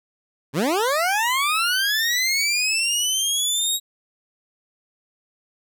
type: linear sweep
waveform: 20% pulse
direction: up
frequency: 120 to 3823 Hz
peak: -14 dBFS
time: 0.53-3.8 s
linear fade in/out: 50 ms
effects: none